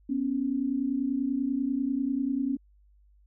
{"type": "tone pair together", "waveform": "sine", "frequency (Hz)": [247, 277.2], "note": ["B3", "C#4"], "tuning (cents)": [0, 0], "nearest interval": "major second", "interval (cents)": 200, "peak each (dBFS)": [-30, -27], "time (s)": [0.09, 2.57], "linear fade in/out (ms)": 10, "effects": ["added 50 Hz sine -57 dBFS peak until 3.26 s"]}